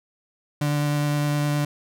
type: tone with vibrato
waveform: 35% pulse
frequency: 146.83 Hz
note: D3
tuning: in tune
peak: -19 dBFS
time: 0.61-1.65 s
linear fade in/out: 5 ms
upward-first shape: triangle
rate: 9.7 Hz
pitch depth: 11 cents each way
effects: none